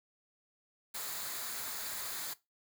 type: noise with comb filter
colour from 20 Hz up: white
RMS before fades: -40 dBFS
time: 0.94-2.34 s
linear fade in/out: 10 ms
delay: 0.35 ms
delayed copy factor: -0.5
effects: noise-tail reverb RT60 0.2 s tail -18 dB re dry